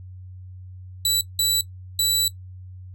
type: tone bursts at uneven times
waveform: 20% pulse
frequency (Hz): 3951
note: B7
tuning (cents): 0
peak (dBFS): -12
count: 3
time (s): 1.05-1.21 / 1.39-1.61 / 1.99-2.28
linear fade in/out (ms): 2
effects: noise-tail reverb RT60 0.1 s tail -18 dB re dry + added 92 Hz sine -37 dBFS peak until 2.94 s